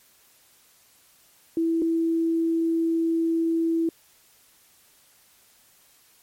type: tone pair in turn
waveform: sine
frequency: 329.5 / 329.5 Hz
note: E4 / E4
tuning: -1 / -1 cents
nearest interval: unison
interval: 0 cents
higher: neither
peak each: -20 dBFS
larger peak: neither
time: 1.57-1.82 / 1.82-3.89 s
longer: second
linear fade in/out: 2 ms
effects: white hiss -58 dBFS RMS until 6.22 s + MP3 64 kbps